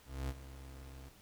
35% pulse tone with ADSR envelope, 66.8 Hz, C2, 36 cents sharp, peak -33 dBFS, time 0.05-1.09 s, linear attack 240 ms, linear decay 42 ms, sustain -14 dB, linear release 5 ms, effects pink hiss -62 dBFS RMS until 1.21 s

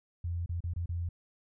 sine tone with dropouts, 86 Hz, F2, 26 cents flat, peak -31 dBFS, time 0.24-1.09 s, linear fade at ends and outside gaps 5 ms, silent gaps 0.461-0.492 / 0.605-0.639 / 0.737-0.761 / 0.859-0.891 s, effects none

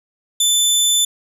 20% pulse tone, 3520 Hz, A7, in tune, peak -7 dBFS, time 0.4-1.05 s, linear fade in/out 5 ms, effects none

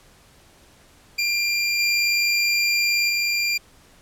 25% pulse tone with level steps, 2387 Hz, D7, 28 cents sharp, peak -16 / -14 / -16 dBFS, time 1.18-3.58 s, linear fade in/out 10 ms, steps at 1.79 / 3.09 s, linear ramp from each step 5 ms, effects pink hiss -53 dBFS RMS until 4.01 s + low-pass 12000 Hz 12 dB/octave

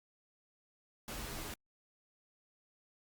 pink noise with comb filter, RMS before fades -43 dBFS, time 1.08-1.54 s, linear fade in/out 2 ms, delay 11 ms, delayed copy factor -0.55, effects Opus 48 kbps

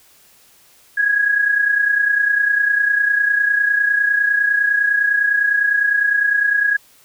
sine tone pair together, 1654.1 / 1684 Hz, G#6 / G#6, -7 / +24 cents, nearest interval unison, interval 31 cents, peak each -14 / -21 dBFS, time 0.97-6.77 s, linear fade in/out 10 ms, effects white hiss -51 dBFS RMS until 7.04 s

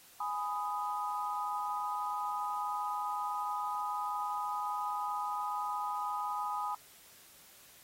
sine chord, G# minor, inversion none, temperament just, 830.6 / 996.7 / 1245.9 Hz, G#5 / B5 / D#6, 0 / +16 / +2 cents, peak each -37 / -38 / -37 dBFS, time 0.2-6.75 s, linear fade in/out 5 ms, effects white hiss -58 dBFS RMS until 7.83 s + AAC 48 kbps

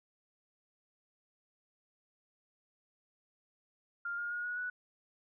sine tone with pitch steps, 1400 / 1418.7 / 1437.7 / 1456.9 / 1476.4 Hz, F6 / F6 / F6 / F#6 / F#6, +4 / +27 / +50 / -27 / -4 cents, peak -35 dBFS, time 4.05-4.7 s, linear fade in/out 5 ms, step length 130 ms, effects none

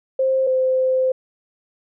sine tone pair in turn, 527 / 518.2 Hz, C5 / C5, +12 / -17 cents, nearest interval unison, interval 29 cents, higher first, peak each -15 dBFS, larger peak neither, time 0.19-0.47 / 0.47-1.12 s, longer second, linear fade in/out 5 ms, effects none

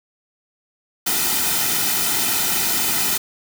white noise with comb filter, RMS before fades -20 dBFS, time 1.06-3.18 s, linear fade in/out 10 ms, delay 1.8 ms, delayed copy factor -0.7, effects none

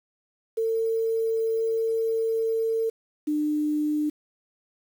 sine tone pair in turn, 450.1 / 300.4 Hz, A4 / D4, +39 / +39 cents, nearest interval perfect fifth, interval 700 cents, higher first, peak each -22 / -22 dBFS, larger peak neither, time 0.57-2.9 / 3.27-4.1 s, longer first, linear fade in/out 10 ms, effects 8-bit

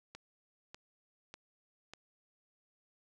click train, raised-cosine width 0.2 ms, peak -30 dBFS, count 4, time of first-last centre 0.15-1.936 s, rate 1.68 Hz, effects none

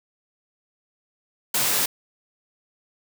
white high-pass noise, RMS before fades -22 dBFS, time 1.54-1.86 s, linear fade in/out 5 ms, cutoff 100 Hz, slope 96 dB/octave, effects none

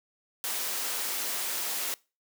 white high-pass noise, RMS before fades -32 dBFS, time 0.44-1.94 s, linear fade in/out 0 ms, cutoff 330 Hz, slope 12 dB/octave, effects noise-tail reverb RT60 0.3 s tail -23 dB re dry

